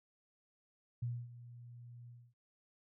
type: tone with ADSR envelope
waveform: sine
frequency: 120 Hz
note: B2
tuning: 49 cents flat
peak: -34 dBFS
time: 1.02-2.34 s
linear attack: 8 ms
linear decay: 250 ms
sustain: -16 dB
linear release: 260 ms
effects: none